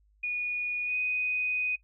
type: tone with pitch glide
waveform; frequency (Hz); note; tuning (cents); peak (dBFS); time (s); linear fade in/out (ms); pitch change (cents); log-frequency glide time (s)
sine; 2455 to 2494; D#7 to D#7; -24 to +3; -27; 0.23-1.76; 10; +27; 0.85-0.95
effects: noise-tail reverb RT60 0.1 s tail -18 dB re dry + added 51 Hz sine -62 dBFS peak until 1.83 s